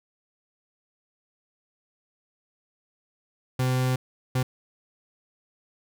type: tone bursts at uneven times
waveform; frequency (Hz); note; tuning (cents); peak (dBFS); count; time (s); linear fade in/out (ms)
40% pulse; 128.1; C3; -36; -21; 2; 3.59-3.96 / 4.35-4.43; 5
effects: none

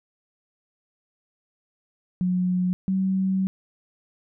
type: tone pair in turn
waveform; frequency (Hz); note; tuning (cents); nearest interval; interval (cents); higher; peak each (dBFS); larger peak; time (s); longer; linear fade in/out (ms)
sine; 181.5 / 190.13; F#3 / F#3; -33 / +47; minor second; 80; second; -20; neither; 2.21-2.73 / 2.88-3.47; second; 0
effects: none

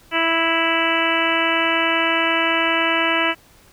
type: harmonic tone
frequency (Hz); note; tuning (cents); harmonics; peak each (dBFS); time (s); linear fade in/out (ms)
329.6; E4; 0; 1 / 2 / 3 / 4 / 5 / 6 / 7 / 8 / 9; -25 / -25 / -25 / -25 / -25 / -25 / -25 / -25 / -25; 0.11-3.35; 50
effects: pink hiss -51 dBFS RMS until 3.72 s

